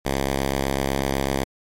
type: tone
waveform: 5% pulse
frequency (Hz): 68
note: C#2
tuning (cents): -33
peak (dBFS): -10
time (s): 0.05-1.44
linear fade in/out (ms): 5
effects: MP3 64 kbps